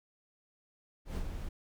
brown noise with ADSR envelope, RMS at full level -33 dBFS, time 1.05-1.49 s, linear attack 110 ms, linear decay 74 ms, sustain -6 dB, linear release 8 ms, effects none

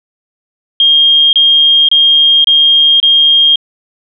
sine tone bursts, 3226 Hz, G7, 49 cents sharp, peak -4 dBFS, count 5, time 0.8-3.558 s, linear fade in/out 2 ms, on 530 ms, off 27 ms, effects none

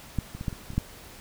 clicks, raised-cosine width 5 ms, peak -13 / -25 / -22 / -15 / -25 / -24 / -29 / -11 dBFS, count 8, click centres 0.187 / 0.35 / 0.411 / 0.482 / 0.528 / 0.704 / 0.734 / 0.78 s, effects pink hiss -47 dBFS RMS until 1.2 s

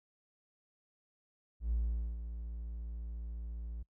triangle tone with ADSR envelope, 57.2 Hz, A#1, 32 cents flat, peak -26 dBFS, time 1.6-3.83 s, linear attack 120 ms, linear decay 450 ms, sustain -11 dB, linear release 8 ms, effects noise-tail reverb RT60 0.1 s tail -23 dB re dry + tanh soft clip ceiling -25 dBFS

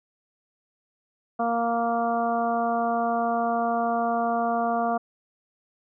harmonic tone, 233.1 Hz, A#3, in tune, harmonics 1 / 2 / 3 / 4 / 5 / 6, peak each -29 / -32 / -24 / -36 / -31 / -37 dBFS, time 1.39-4.98 s, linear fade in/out 10 ms, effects none

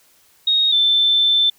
sine tone pair in turn, 3741 / 3540 Hz, A#7 / A7, +5 / +10 cents, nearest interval minor second, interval 95 cents, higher first, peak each -13 / -12 dBFS, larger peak second, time 0.47-0.72 / 0.72-1.5 s, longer second, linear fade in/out 5 ms, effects white hiss -55 dBFS RMS until 1.58 s

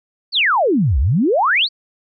sine exponential two-way sweep, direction down then up, 4763 to 58.3 to 4763 Hz, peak -12 dBFS, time 0.32-1.69 s, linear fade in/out 50 ms, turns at 0.99 s, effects none

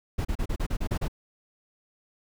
brown noise bursts, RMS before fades -27 dBFS, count 9, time 0.18-1.082 s, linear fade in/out 10 ms, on 70 ms, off 34 ms, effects none

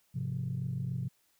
sine chord, F minor, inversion first, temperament equal, 103.83 / 130.81 / 174.61 Hz, Ab2 / C3 / F3, 0 / 0 / 0 cents, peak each -39 / -33 / -38 dBFS, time 0.14-1.09 s, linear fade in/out 20 ms, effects tanh soft clip ceiling -25 dBFS + white hiss -71 dBFS RMS until 1.39 s

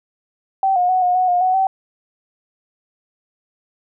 sine tone with pitch steps, 772 / 718 / 742 / 720 / 738 / 713 / 743 / 767 Hz, G5 / F5 / F#5 / F#5 / F#5 / F5 / F#5 / G5, -27 / +48 / +5 / -47 / -5 / +36 / +7 / -38 cents, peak -13 dBFS, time 0.63-1.67 s, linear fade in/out 2 ms, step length 130 ms, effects none

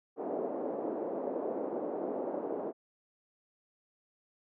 white band-pass noise, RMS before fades -36 dBFS, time 0.16-2.73 s, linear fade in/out 50 ms, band 270 to 620 Hz, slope 24 dB/octave, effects none

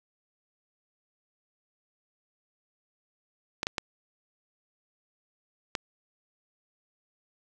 clicks, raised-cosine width 0.2 ms, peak -11 dBFS, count 4, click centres 3.631 / 3.669 / 3.782 / 5.752 s, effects none

